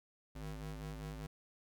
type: ring-modulated tone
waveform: 35% pulse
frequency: 104.5 Hz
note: G#2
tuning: 11 cents sharp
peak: -38 dBFS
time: 0.35-1.27 s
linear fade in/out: 10 ms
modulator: 49.7 Hz
effects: none